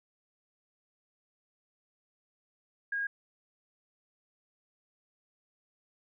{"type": "tone", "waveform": "sine", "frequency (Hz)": 1632, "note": "G#6", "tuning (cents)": -31, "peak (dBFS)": -30, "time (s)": [2.92, 3.07], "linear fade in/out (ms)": 5, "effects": []}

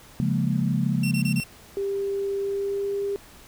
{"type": "chord", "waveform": "sine", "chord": "Bb minor seventh", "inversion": "first", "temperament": "equal", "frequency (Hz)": [138.59, 174.61, 207.7, 233.1], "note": ["Db3", "F3", "Ab3", "Bb3"], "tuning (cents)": [0, 0, 0, 0], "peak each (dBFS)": [-25, -26, -27, -28], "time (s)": [0.2, 1.4], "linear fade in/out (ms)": 0}
{"type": "tone bursts", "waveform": "sawtooth", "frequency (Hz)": 2712, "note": "E7", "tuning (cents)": 49, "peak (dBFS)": -26, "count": 4, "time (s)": [1.03, 1.439], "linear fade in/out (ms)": 5, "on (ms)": 82, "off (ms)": 27}
{"type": "tone with pitch glide", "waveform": "sine", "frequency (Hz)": [396.2, 400.1], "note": ["G4", "G4"], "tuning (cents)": [18, 35], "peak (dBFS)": -24, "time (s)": [1.77, 3.16], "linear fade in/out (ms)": 0, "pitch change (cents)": 17, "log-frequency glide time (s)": [2.39, 2.97]}
{"effects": ["pink hiss -49 dBFS RMS until 3.47 s"]}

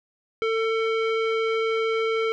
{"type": "tone with low-pass filter", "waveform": "square", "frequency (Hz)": 447.8, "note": "A4", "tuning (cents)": 30, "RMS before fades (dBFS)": -24, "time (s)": [0.42, 2.32], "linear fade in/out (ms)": 0, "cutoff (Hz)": 2600, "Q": 1.7, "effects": []}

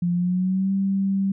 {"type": "tone with pitch glide", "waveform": "sine", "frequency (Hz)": [174.61, 194.86], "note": ["F3", "G3"], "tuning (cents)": [0, -10], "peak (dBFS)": -19, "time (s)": [0.02, 1.32], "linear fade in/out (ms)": 5, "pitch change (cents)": 190, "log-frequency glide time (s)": [0.13, 0.72], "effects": []}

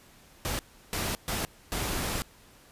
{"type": "noise bursts at uneven times", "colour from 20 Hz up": "pink", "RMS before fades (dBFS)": -31, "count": 4, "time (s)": [[0.45, 0.59], [0.93, 1.15], [1.28, 1.45], [1.72, 2.22]], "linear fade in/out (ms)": 0, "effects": ["pink hiss -56 dBFS RMS until 2.71 s", "resampled to 32000 Hz"]}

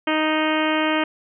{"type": "harmonic tone", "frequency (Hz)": 311.1, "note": "D#4", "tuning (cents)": 0, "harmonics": [1, 2, 3, 4, 5, 6, 7, 8, 9, 10], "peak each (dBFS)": [-22, -25, -27, -28, -29, -30, -30, -31, -32, -32], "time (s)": [0.07, 1.04], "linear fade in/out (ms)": 5, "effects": []}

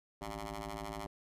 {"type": "ring-modulated tone", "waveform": "10% pulse", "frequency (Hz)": 107, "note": "A2", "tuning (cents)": -48, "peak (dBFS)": -29, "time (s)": [0.21, 1.07], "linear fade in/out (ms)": 5, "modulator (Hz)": 488, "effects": ["resampled to 32000 Hz"]}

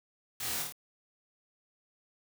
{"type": "noise with echo", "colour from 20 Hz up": "white", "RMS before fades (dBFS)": -38, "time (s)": [0.4, 0.62], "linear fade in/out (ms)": 2, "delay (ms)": 26, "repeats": 4, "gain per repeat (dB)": -2, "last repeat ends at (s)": 0.724, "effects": []}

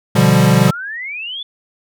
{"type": "chord", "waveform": "square", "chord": "G dominant seventh", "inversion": "first", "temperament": "equal", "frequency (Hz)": [123.47, 146.83, 174.61, 196], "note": ["B2", "D3", "F3", "G3"], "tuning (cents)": [0, 0, 0, 0], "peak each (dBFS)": -15, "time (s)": [0.15, 0.71], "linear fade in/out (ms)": 10}
{"type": "exponential sweep", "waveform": "sine", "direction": "up", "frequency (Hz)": [1258, 3520], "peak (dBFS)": -23, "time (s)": [0.67, 1.43], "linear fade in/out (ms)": 5}
{"effects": []}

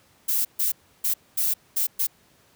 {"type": "noise bursts at uneven times", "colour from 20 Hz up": "violet", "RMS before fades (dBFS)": -23, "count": 6, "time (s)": [[0.28, 0.45], [0.59, 0.72], [1.04, 1.14], [1.37, 1.54], [1.76, 1.87], [1.99, 2.07]], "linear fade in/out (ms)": 10, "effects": ["pink hiss -59 dBFS RMS until 2.55 s", "high-pass 80 Hz 12 dB/octave"]}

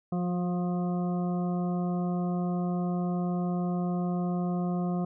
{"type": "harmonic tone with a mistuned harmonic", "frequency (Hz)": 177.3, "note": "F3", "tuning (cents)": 26, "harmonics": [1, 2, 3, 4, 6, 7], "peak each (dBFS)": [-27, -37, -42, -38, -46, -47], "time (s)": [0.12, 5.05], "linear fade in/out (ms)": 5, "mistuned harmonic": 2, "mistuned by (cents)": 17, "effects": []}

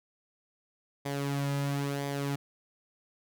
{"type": "tone with flanger", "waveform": "sawtooth", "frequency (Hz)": 140.8, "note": "C#3", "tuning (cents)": 27, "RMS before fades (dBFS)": -32, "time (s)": [1.05, 2.36], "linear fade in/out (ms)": 10, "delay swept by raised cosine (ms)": [0.72, 2.72], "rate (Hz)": 0.99, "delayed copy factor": -0.55, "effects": []}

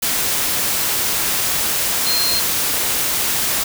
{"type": "tone in noise", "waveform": "sine", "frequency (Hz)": 4186, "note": "C8", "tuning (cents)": 0, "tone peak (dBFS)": -18, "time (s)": [2.06, 2.4], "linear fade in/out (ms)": 10, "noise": "white", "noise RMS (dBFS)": -19, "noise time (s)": [0.02, 3.64], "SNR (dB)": -2, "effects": []}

